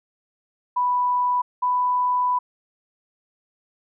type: tone pair in turn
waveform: sine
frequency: 987.8 / 992.8 Hz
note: B5 / B5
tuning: 0 / +9 cents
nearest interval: unison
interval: 9 cents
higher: second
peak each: -18 / -18 dBFS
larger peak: neither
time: 0.76-1.42 / 1.62-2.39 s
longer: second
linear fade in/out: 10 ms
effects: none